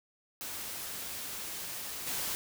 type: noise with level steps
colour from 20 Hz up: white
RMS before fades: -40 / -35 dBFS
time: 0.41-2.35 s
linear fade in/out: 0 ms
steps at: 2.06 s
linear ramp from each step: 20 ms
effects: none